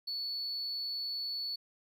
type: tone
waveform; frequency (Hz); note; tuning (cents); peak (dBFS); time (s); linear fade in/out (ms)
triangle; 4435; C#8; 0; -32; 0.07-1.56; 10
effects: tanh soft clip ceiling -31 dBFS